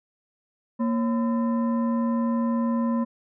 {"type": "tone with frequency modulation", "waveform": "sine", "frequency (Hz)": 233.1, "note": "A#3", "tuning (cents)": 0, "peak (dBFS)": -21, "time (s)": [0.79, 3.05], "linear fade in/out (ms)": 20, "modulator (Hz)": 782, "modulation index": 0.53, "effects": []}